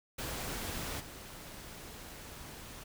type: noise with level steps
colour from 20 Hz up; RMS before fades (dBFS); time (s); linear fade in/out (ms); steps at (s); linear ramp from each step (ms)
pink; -39 / -48; 0.18-2.84; 10; 0.99; 20
effects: none